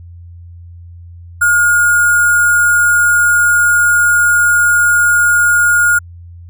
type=tone with sample-and-hold; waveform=sine; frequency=1425 Hz; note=F6; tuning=34 cents sharp; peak=-7 dBFS; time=1.41-5.99 s; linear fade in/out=10 ms; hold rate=8820 Hz; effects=added 86 Hz sine -31 dBFS peak until 6.49 s